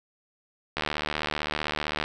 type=click train; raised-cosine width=0.3 ms; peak=-11 dBFS; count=97; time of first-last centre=0.77-2.04 s; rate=75.6 Hz; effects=none